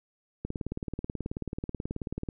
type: click train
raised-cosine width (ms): 3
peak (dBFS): -20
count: 35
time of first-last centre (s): 0.45-2.288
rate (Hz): 18.5
effects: none